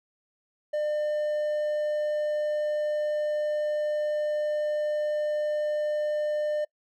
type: tone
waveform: triangle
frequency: 601 Hz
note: D5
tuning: 40 cents sharp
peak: -23 dBFS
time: 0.73-6.65 s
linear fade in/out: 10 ms
effects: noise-tail reverb RT60 0.1 s tail -25 dB re dry